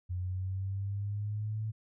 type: linear sweep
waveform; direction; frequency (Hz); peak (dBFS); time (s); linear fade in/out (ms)
sine; up; 89.4 to 110; -32; 0.09-1.72; 20
effects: none